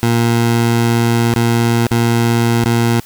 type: tone with dropouts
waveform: 20% pulse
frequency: 117.1 Hz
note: A#2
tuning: 8 cents sharp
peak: -6 dBFS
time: 0.03-3 s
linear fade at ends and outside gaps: 0 ms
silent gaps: 1.338-1.362 / 1.867-1.911 / 2.643-2.658 s
effects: white hiss -40 dBFS RMS until 3.05 s